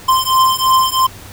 square beating tone pair, 1041 / 1044 Hz, C6 / C6, -9 / -4 cents, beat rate 3 Hz, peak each -14 dBFS, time 0.08-1.07 s, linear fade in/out 10 ms, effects added 98 Hz sine -40 dBFS peak until 1.32 s + pink hiss -36 dBFS RMS until 1.32 s

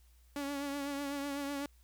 sawtooth tone with vibrato, 282.3 Hz, C#4, 32 cents sharp, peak -32 dBFS, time 0.36-1.66 s, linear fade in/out 2 ms, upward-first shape triangle, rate 8 Hz, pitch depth 45 cents each way, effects added 60 Hz sine -60 dBFS peak until 1.83 s + white hiss -71 dBFS RMS until 1.83 s

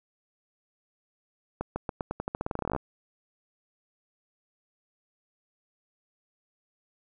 accelerating click train, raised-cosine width 1 ms, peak -16 dBFS, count 21, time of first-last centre 1.61-2.763 s, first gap 150 ms, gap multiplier 0.88, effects none

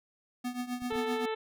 square tone with tremolo, 246.9 Hz, B3, in tune, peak -31 dBFS, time 0.44-1.26 s, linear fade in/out 10 ms, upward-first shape triangle, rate 7.7 Hz, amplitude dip 85%
clicks, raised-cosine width 5 ms, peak -38 dBFS, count 3, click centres 0.821 / 0.925 / 0.957 s
harmonic tone, 440.5 Hz, A4, 2 cents sharp, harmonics 1 / 2 / 3 / 4 / 5 / 6 / 7 / 8 / 9, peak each -32 / -38 / -42 / -44 / -46 / -48 / -49 / -50 / -51 dBFS, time 0.9-1.35 s, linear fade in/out 10 ms
effects none

